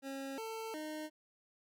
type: tone with pitch steps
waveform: 25% pulse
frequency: 271.7 / 446.4 / 308 Hz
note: C#4 / A4 / D#4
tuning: -35 / +25 / -17 cents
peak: -37 dBFS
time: 0.02-1.1 s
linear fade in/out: 50 ms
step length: 360 ms
effects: none